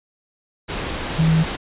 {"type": "tone in noise", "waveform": "sine", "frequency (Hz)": 160.6, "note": "E3", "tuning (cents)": -45, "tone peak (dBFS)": -13, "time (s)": [1.18, 1.44], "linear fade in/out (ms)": 20, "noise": "pink", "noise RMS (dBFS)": -26, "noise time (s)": [0.68, 1.57], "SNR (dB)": 10, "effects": ["resampled to 8000 Hz"]}